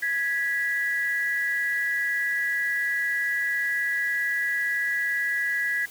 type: tone pair together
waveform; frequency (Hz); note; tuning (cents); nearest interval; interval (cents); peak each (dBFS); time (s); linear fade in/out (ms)
sine; 1661.2 / 1956.8; G#6 / B6; 0 / -16; minor third; 284; -26; 0.02-5.86; 10
effects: white hiss -46 dBFS RMS until 5.9 s